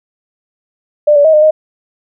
sine tone with pitch steps, 595 / 576 / 634 / 608 / 621 Hz, D5 / D5 / D#5 / D#5 / D#5, +22 / -34 / +32 / -40 / -3 cents, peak -4 dBFS, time 1.07-1.51 s, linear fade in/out 10 ms, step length 88 ms, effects none

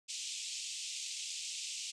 white band-pass noise, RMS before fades -42 dBFS, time 0.08-1.92 s, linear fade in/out 20 ms, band 2500 to 8100 Hz, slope 48 dB/octave, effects none

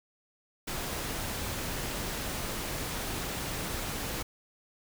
pink noise, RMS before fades -35 dBFS, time 0.67-4.23 s, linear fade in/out 10 ms, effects none

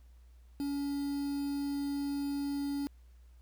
triangle tone with quantisation, 282.7 Hz, C#4, 34 cents sharp, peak -30 dBFS, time 0.6-2.87 s, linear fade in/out 0 ms, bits 8, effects added 60 Hz sine -54 dBFS peak until 3.41 s + pink hiss -73 dBFS RMS until 3.41 s

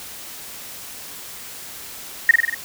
sine tone with echo, 1858 Hz, A#6, 6 cents flat, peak -6 dBFS, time 2.29-2.31 s, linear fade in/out 2 ms, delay 47 ms, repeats 5, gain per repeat -3 dB, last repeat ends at 2.545 s, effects white hiss -36 dBFS RMS until 2.64 s

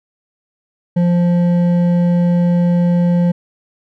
triangle tone with hard clipping, 174.61 Hz, F3, in tune, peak -12 dBFS, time 0.96-3.32 s, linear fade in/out 10 ms, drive 11 dB, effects none

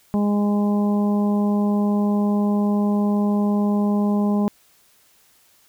harmonic tone, 205.6 Hz, G#3, 17 cents flat, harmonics 1 / 2 / 3 / 4 / 5, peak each -17 / -28 / -31 / -32 / -35 dBFS, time 0.14-4.48 s, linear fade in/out 0 ms, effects white hiss -57 dBFS RMS until 5.68 s

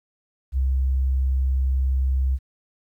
sine tone, 65.8 Hz, C2, 10 cents sharp, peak -18 dBFS, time 0.52-2.39 s, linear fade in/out 50 ms, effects 10-bit

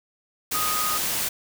sine tone in noise, 1244.5 Hz, D#6, in tune, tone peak -26 dBFS, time 0.54-0.98 s, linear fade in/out 10 ms, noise white, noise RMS -26 dBFS, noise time 0.51-1.29 s, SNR -3 dB, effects none

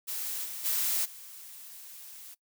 blue noise with level steps, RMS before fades -35 / -39 / -29 / -47 dBFS, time 0.07-2.35 s, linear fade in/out 20 ms, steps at 0.44 / 0.64 / 1.04 s, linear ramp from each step 20 ms, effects noise-tail reverb RT60 0.1 s tail -21 dB re dry

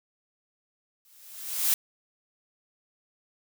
blue noise with exponential growth, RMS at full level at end -21 dBFS, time 1.05-1.74 s, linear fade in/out 1 ms, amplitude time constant 150 ms, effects none

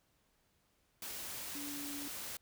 sine tone in noise, 286.9 Hz, D4, 40 cents flat, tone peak -44 dBFS, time 1.55-2.08 s, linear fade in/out 2 ms, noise white, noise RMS -44 dBFS, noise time 1.02-2.37 s, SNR -3 dB, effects pink hiss -75 dBFS RMS until 2.41 s

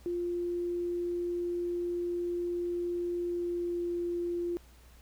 sine tone with pitch glide, 349.2 to 347 Hz, F4 to F4, 0 to -11 cents, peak -30 dBFS, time 0.06-4.57 s, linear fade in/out 0 ms, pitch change -11 cents, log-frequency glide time 3.19-3.91 s, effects added 60 Hz sine -54 dBFS peak until 5.01 s + pink hiss -61 dBFS RMS until 5.01 s

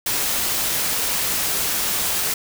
white noise, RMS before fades -22 dBFS, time 0.06-2.34 s, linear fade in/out 5 ms, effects none

